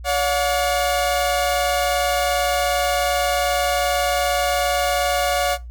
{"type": "tone pair together", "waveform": "sawtooth", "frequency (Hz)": [571, 719.4], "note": ["D5", "F#5"], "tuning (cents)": [-49, -49], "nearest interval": "major third", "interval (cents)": 400, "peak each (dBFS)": -17, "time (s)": [0.04, 5.58], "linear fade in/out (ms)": 50, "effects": ["noise-tail reverb RT60 0.2 s tail -18 dB re dry", "added 59 Hz sine -32 dBFS peak until 5.7 s"]}